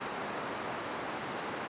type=band-pass noise; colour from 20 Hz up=white; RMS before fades=-38 dBFS; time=0-1.68 s; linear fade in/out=20 ms; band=160 to 1300 Hz; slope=12 dB/octave; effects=resampled to 8000 Hz